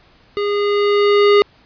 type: tone with level ramp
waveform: square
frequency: 409.3 Hz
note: G#4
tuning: 25 cents flat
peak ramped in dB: -18 to -8 dBFS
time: 0.37-1.42 s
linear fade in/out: 0 ms
effects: pink hiss -51 dBFS RMS until 1.65 s + resampled to 11025 Hz